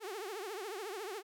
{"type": "tone with vibrato", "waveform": "sawtooth", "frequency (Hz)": 404.4, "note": "G#4", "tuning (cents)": -46, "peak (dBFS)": -36, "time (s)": [0, 1.23], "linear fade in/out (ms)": 50, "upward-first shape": "triangle", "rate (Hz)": 14, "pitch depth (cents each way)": 230, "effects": []}